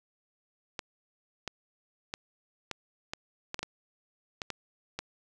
clicks, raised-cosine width 0.2 ms, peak -17 dBFS, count 11, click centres 0.792 / 1.477 / 2.139 / 2.713 / 3.135 / 3.544 / 3.592 / 3.63 / 4.418 / 4.503 / 4.99 s, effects none

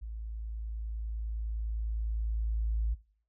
sine tone with level ramp, 54.9 Hz, A1, 3 cents flat, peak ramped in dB -37 to -26 dBFS, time 0.01-2.95 s, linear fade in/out 20 ms, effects noise-tail reverb RT60 0.5 s tail -21 dB re dry + tanh soft clip ceiling -22 dBFS

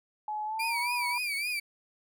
sine tone with pitch glide, 850 to 970.8 Hz, G#5 to B5, +40 to -30 cents, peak -31 dBFS, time 0.28-1.18 s, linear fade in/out 2 ms, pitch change +230 cents, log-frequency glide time 0.45-0.85 s
35% pulse tone with vibrato, 2349 Hz, D7, in tune, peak -28 dBFS, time 0.59-1.6 s, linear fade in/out 10 ms, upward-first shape triangle, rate 3.6 Hz, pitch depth 120 cents each way
effects none

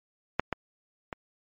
clicks, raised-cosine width 0.5 ms, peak -8 / -13 / -19 dBFS, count 3, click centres 0.396 / 0.527 / 1.128 s, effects MP3 32 kbps

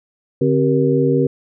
sine tone cluster, 144.9 / 265 / 387.5 / 471.7 Hz, D3 / C4 / G4 / A#4, -23 / +22 / -20 / +20 cents, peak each -18 dBFS, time 0.41-1.27 s, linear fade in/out 5 ms, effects none

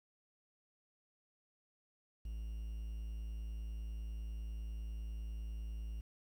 triangle tone, 55 Hz, A1, in tune, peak -38 dBFS, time 2.25-6.01 s, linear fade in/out 5 ms, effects 11-bit

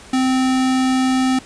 square tone, 259.5 Hz, C4, 14 cents flat, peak -15 dBFS, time 0.13-1.39 s, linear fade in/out 5 ms, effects pink hiss -41 dBFS RMS until 1.45 s + resampled to 22050 Hz

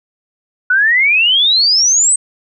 sine exponential sweep, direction up, 1455 to 8372 Hz, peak -8 dBFS, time 0.7-2.16 s, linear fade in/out 5 ms, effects none

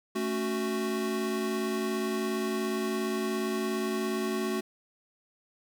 square chord, F# minor, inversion first, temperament equal, 220 / 277.2 / 370 Hz, A3 / C#4 / F#4, 0 / 0 / 0 cents, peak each -33 / -38 / -32 dBFS, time 0.15-4.61 s, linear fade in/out 10 ms, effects 11-bit

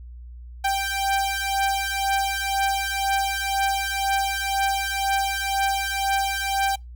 sawtooth beating tone pair, 784 / 786 Hz, G5 / G5, 0 / +4 cents, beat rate 2 Hz, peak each -21 dBFS, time 0.64-6.76 s, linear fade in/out 10 ms, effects noise-tail reverb RT60 0.2 s tail -26 dB re dry + added 60 Hz sine -37 dBFS peak until 6.95 s

